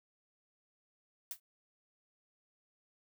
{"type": "noise with exponential decay", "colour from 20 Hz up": "blue", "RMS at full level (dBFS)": -36, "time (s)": [1.31, 1.4], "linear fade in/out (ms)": 2, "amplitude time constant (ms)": 18, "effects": []}